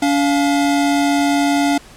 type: tone pair together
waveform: square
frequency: 285 / 698.5 Hz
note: C#4 / F5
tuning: +48 / 0 cents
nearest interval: octave + major third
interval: 1552 cents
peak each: -15 / -20 dBFS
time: 0.02-1.78 s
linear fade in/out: 5 ms
effects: pink hiss -42 dBFS RMS until 1.96 s + low-pass 10000 Hz 12 dB/octave